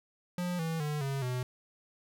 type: tone with pitch steps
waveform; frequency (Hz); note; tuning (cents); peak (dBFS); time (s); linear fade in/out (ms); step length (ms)
square; 177.7 / 162.95 / 149.43 / 137.03 / 125.65; F3 / E3 / D3 / C#3 / B2; +30 / -20 / +30 / -20 / +30; -32; 0.38-1.43; 2; 210
effects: none